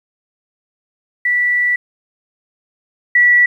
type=tone pair in turn; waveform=sine; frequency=1960 / 1948.8 Hz; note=B6 / B6; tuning=-14 / -24 cents; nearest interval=unison; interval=10 cents; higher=first; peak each=-12 / -7 dBFS; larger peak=second; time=1.25-1.76 / 3.15-3.46 s; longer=first; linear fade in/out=5 ms; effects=8-bit